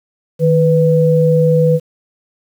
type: tone pair together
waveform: sine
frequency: 156.6 / 495.5 Hz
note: D#3 / B4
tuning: +11 / +6 cents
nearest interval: octave + minor sixth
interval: 1995 cents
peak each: -11 dBFS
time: 0.39-1.8 s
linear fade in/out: 50 ms
effects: 7-bit